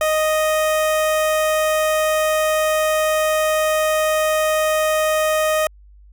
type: tone with notch filter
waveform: sawtooth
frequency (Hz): 622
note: D#5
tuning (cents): -1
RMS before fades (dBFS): -18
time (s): 0.01-5.67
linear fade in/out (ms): 2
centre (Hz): 4400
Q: 1.8
effects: added 50 Hz sine -43 dBFS peak until 6.12 s